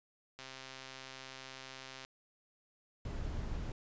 click train, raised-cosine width 0.2 ms, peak -30 dBFS, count 220, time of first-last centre 0.39-2.049 s, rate 132 Hz
brown noise, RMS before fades -39 dBFS, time 3.05-3.72 s, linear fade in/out 2 ms
effects resampled to 16000 Hz

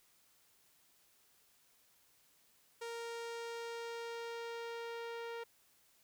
sawtooth tone with low-pass filter sweep, 465.1 Hz, A#4, 4 cents flat, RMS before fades -44 dBFS, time 2.81-5.44 s, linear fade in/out 10 ms, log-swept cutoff 9200 to 3300 Hz, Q 0.79, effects white hiss -70 dBFS RMS until 6.03 s

